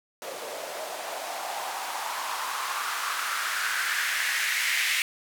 blue noise with band-pass filter sweep, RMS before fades -30 dBFS, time 0.22-5.02 s, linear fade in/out 0 ms, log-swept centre 520 to 2200 Hz, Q 3.5, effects none

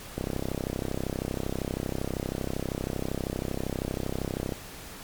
click train, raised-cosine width 2 ms, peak -16 dBFS, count 143, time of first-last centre 0.18-4.523 s, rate 32.7 Hz, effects pink hiss -43 dBFS RMS until 5.03 s + MP3 96 kbps

